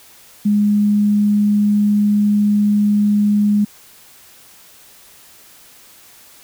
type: tone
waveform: sine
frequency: 207 Hz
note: G#3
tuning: 5 cents flat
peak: -11 dBFS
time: 0.45-3.65 s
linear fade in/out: 10 ms
effects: white hiss -45 dBFS RMS until 6.43 s